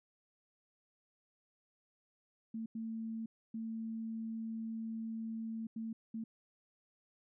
sine tone bursts at uneven times, 224.3 Hz, A3, 34 cents sharp, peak -38 dBFS, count 5, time 2.54-2.66 / 2.75-3.26 / 3.54-5.67 / 5.76-5.93 / 6.14-6.24 s, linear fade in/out 5 ms, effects none

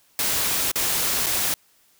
white noise with dropouts, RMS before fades -23 dBFS, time 0.19-1.54 s, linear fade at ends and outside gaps 1 ms, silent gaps 0.715-0.757 / 1.261-1.266 s, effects white hiss -60 dBFS RMS until 1.99 s

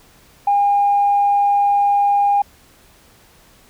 sine tone, 810 Hz, G#5, 43 cents flat, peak -11 dBFS, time 0.47-2.42 s, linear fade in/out 5 ms, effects tanh soft clip ceiling -7 dBFS + pink hiss -50 dBFS RMS until 3.69 s

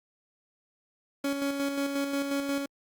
30% pulse tone with tremolo, 279.5 Hz, C#4, 14 cents sharp, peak -24 dBFS, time 1.24-2.66 s, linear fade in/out 5 ms, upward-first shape square, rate 5.6 Hz, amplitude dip 40%, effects Opus 48 kbps

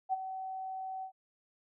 sine tone with ADSR envelope, 759 Hz, F#5, 44 cents sharp, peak -26 dBFS, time 0.09-1.12 s, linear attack 40 ms, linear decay 24 ms, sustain -11 dB, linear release 90 ms, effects none

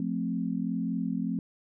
sine chord, F major, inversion none, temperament equal with one note detuned, 176.64 / 220 / 261.6 Hz, F3 / A3 / C4, +20 / 0 / 0 cents, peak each -32 dBFS, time 0-1.39 s, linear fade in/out 2 ms, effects none

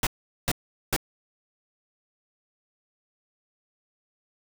pink noise bursts, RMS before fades -24 dBFS, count 3, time 0.03-0.964 s, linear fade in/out 2 ms, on 38 ms, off 410 ms, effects none

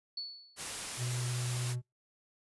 sine tone with exponential decay, 4435 Hz, C#8, in tune, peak -34 dBFS, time 0.17-0.73 s, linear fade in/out 5 ms, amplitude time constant 120 ms
white noise, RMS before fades -39 dBFS, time 0.56-1.76 s, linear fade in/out 50 ms
triangle tone with vibrato, 123.3 Hz, B2, 2 cents flat, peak -31 dBFS, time 0.97-1.82 s, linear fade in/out 50 ms, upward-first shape triangle, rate 9.8 Hz, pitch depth 9 cents each way
effects noise-tail reverb RT60 0.2 s tail -26 dB re dry + resampled to 24000 Hz

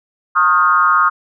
sine tone with frequency modulation, 1246 Hz, D#6, 2 cents sharp, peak -9 dBFS, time 0.35-1.1 s, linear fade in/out 20 ms, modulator 164 Hz, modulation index 1.1, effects none

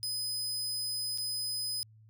sawtooth tone with dropouts, 5020 Hz, D#8, 15 cents sharp, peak -30 dBFS, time 0.03-1.83 s, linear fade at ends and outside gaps 0 ms, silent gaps 1.176-1.183 s, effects added 109 Hz sine -55 dBFS peak until 2.09 s

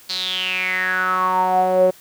sawtooth tone with band-pass filter sweep, 185.1 Hz, F#3, 1 cent sharp, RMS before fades -19 dBFS, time 0.09-1.91 s, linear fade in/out 10 ms, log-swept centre 4400 to 500 Hz, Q 8.5, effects white hiss -47 dBFS RMS until 2 s

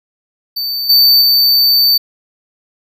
square tone with level steps, 4566 Hz, D8, 50 cents flat, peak -17 / -6 / -8 dBFS, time 0.56-1.98 s, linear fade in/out 10 ms, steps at 0.89 / 1.21 s, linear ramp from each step 10 ms, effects none

